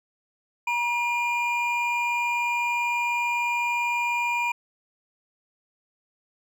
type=tone pair together; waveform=triangle; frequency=956 / 2409 Hz; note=A#5 / D7; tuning=+43 / +43 cents; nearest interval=octave + major third; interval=1600 cents; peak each=-24 dBFS; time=0.67-4.52 s; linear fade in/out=5 ms; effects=none